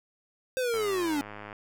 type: linear sweep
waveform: square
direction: down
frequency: 523.3 to 277.2 Hz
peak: -27 dBFS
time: 0.57-1.21 s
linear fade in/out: 0 ms
type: click train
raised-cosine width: 0.5 ms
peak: -26 dBFS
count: 83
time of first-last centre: 0.74-1.528 s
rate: 104 Hz
effects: none